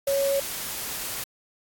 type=tone in noise; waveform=sine; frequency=554.4 Hz; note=C#5; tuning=in tune; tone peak=-21 dBFS; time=0.07-0.4 s; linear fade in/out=5 ms; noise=white; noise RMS=-32 dBFS; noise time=0.07-1.24 s; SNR=+8 dB; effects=AAC 64 kbps